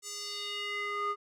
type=tone with band-pass filter sweep; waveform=square; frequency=410 Hz; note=G#4; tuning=22 cents flat; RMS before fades=-36 dBFS; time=0.02-1.16 s; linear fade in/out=50 ms; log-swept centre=7500 to 1100 Hz; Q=2.7; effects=none